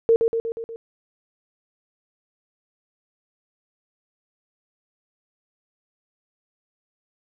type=tone with echo; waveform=sine; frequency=457.3 Hz; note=A#4; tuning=33 cents flat; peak=-12 dBFS; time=0.09-0.16 s; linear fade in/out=0 ms; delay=120 ms; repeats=5; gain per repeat=-4 dB; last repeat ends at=0.76 s; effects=none